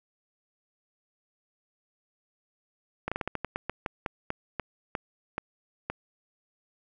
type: slowing click train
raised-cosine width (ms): 0.5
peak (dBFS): -15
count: 16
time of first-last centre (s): 3.08-5.9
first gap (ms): 36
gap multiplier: 1.21
effects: none